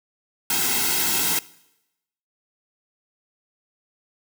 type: noise with comb filter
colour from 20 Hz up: white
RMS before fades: -22 dBFS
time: 0.5-1.39 s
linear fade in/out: 2 ms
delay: 1.7 ms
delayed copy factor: -0.95
effects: noise-tail reverb RT60 0.9 s tail -21 dB re dry